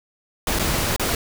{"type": "noise with dropouts", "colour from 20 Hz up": "pink", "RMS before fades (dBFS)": -22, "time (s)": [0.47, 1.15], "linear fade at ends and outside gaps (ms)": 2, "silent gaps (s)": [[0.589, 0.594], [0.963, 0.996]], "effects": []}